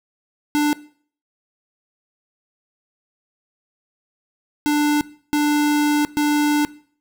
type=tone bursts at uneven times; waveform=square; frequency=295.7 Hz; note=D4; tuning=12 cents sharp; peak=-16 dBFS; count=4; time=0.55-0.73 / 4.66-5.01 / 5.33-6.05 / 6.17-6.65 s; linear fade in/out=0 ms; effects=noise-tail reverb RT60 0.5 s tail -19 dB re dry